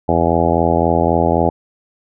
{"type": "harmonic tone", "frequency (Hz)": 83.8, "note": "E2", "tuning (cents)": 29, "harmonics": [1, 2, 3, 4, 5, 6, 7, 8, 9, 10], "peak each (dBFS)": [-21, -21, -21, -21, -21, -21, -21, -21, -21, -21], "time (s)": [0.08, 1.5], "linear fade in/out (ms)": 10, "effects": []}